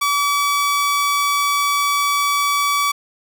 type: tone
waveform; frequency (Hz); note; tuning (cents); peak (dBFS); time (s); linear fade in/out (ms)
sawtooth; 1145; D6; -44; -12; 0.01-2.92; 10
effects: none